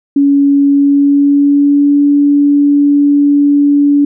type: tone with pitch glide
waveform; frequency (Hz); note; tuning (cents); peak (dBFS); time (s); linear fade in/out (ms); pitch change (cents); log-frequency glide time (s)
sine; 281.4 to 287; C#4 to D4; +26 to -40; -5; 0.16-4.05; 5; +34; 0.66-2.02
effects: none